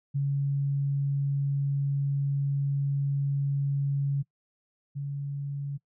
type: tone pair in turn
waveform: sine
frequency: 140 / 141.14 Hz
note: C#3 / C#3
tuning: +18 / +32 cents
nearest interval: unison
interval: 14 cents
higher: second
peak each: -24 / -30 dBFS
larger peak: first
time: 0.14-4.23 / 4.95-5.78 s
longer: first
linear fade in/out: 20 ms
effects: noise-tail reverb RT60 0.1 s tail -22 dB re dry